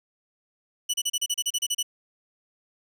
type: tone bursts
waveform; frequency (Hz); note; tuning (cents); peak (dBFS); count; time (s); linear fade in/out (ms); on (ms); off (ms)
20% pulse; 2960; F#7; 0; -18; 12; 0.89-1.829; 10; 48; 33
effects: none